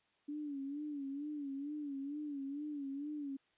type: tone with vibrato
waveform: sine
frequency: 286.3 Hz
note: D4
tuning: 44 cents flat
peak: -39 dBFS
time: 0.28-3.37 s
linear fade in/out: 10 ms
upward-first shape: sine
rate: 2.2 Hz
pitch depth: 89 cents each way
effects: white hiss -75 dBFS RMS until 3.57 s + resampled to 8000 Hz